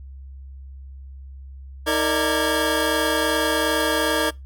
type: tone cluster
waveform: 25% pulse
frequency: 315.8 / 459 / 589 / 1636 Hz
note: D#4 / A#4 / D5 / G#6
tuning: +26 / -27 / +5 / -26 cents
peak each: -21 dBFS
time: 1.86-4.31 s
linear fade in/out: 20 ms
effects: noise-tail reverb RT60 0.2 s tail -22 dB re dry + added 67 Hz sine -36 dBFS peak until 4.45 s